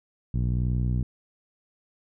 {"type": "tone with low-pass filter", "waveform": "10% pulse", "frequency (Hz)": 61.4, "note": "B1", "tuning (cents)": -9, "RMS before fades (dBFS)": -25, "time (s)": [0.34, 1.03], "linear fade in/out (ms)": 5, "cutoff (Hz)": 130, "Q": 1.1, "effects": []}